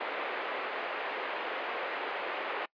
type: band-pass noise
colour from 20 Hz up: pink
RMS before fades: -36 dBFS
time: 0-2.66 s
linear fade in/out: 10 ms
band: 420 to 2700 Hz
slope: 24 dB/octave
effects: noise-tail reverb RT60 0.1 s tail -24 dB re dry + resampled to 11025 Hz